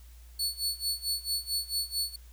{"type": "tone with tremolo", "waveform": "sawtooth", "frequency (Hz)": 4430, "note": "C#8", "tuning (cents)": -2, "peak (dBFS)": -24, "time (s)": [0.39, 2.16], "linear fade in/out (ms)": 5, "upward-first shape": "sine", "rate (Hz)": 4.5, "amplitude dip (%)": 90, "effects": ["added 59 Hz sine -48 dBFS peak until 2.32 s", "white hiss -61 dBFS RMS until 2.32 s"]}